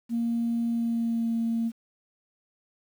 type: tone with pitch glide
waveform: sine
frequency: 233.1 to 229.2 Hz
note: A#3 to A#3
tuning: 0 to -29 cents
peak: -23 dBFS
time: 0.09-1.72 s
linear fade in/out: 50 ms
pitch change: -29 cents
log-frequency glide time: 0.69-1.33 s
effects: tanh soft clip ceiling -20 dBFS + 9-bit